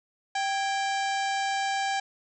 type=harmonic tone with a mistuned harmonic; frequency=784 Hz; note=G5; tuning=in tune; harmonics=1 / 2 / 3 / 4 / 5 / 6 / 7 / 8 / 9 / 10; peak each=-27 / -33 / -37 / -39 / -41 / -43 / -44 / -45 / -46 / -47 dBFS; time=0.35-2 s; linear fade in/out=5 ms; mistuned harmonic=2; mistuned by=+87 cents; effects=none